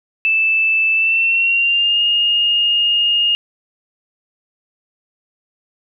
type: tone with pitch glide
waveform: sine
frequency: 2637 to 2843 Hz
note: E7 to F7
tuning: 0 to +30 cents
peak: -12 dBFS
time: 0.25-3.35 s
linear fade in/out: 0 ms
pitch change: +130 cents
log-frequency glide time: 0.94-2.01 s
effects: none